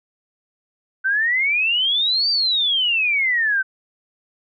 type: exponential two-way sweep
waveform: sine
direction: up then down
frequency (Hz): 1517 to 4718 to 1517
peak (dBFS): -16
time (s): 1.04-3.63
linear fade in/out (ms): 20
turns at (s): 2.3
effects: none